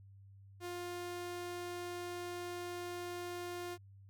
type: tone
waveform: sawtooth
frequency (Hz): 352.7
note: F4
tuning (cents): +17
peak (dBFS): -37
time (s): 0.6-3.78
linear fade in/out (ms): 50
effects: added 98 Hz sine -55 dBFS peak until 4.09 s